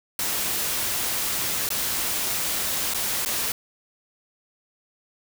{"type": "noise with dropouts", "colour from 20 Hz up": "white", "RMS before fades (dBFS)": -26, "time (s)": [0.19, 3.52], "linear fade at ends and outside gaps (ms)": 2, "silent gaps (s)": [[1.69, 1.703], [2.938, 2.945], [3.25, 3.259]], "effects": []}